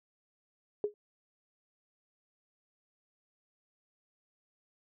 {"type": "tone with exponential decay", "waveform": "sine", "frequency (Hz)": 415.3, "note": "G#4", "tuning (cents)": 0, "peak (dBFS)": -24, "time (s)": [0.84, 0.94], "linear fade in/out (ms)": 1, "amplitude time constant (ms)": 21, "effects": []}